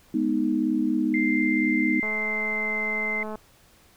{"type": "chord", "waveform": "sine", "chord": "G# minor", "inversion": "none", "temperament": "equal with one note detuned", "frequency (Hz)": [209.1, 246.9, 311.1], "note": ["G#3", "B3", "D#4"], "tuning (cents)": [12, 0, 0], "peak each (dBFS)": [-28, -25, -24], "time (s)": [0.14, 2], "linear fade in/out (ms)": 5}
{"type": "tone with pitch glide", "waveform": "sine", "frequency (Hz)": [2093, 2076], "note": ["C7", "C7"], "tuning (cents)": [0, -14], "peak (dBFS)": -25, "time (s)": [1.14, 3.23], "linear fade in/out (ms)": 2, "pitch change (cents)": -14, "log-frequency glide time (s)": [1.59, 2.76]}
{"type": "click train", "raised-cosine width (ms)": 1, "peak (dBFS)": -22, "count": 286, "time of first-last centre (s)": [2.03, 3.356], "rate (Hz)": 215}
{"effects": ["pink hiss -57 dBFS RMS until 3.96 s"]}